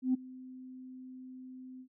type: tone with ADSR envelope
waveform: sine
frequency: 256.8 Hz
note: C4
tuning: 32 cents flat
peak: -23 dBFS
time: 0.02-1.88 s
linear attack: 120 ms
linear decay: 14 ms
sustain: -22 dB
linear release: 76 ms
effects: tanh soft clip ceiling -20 dBFS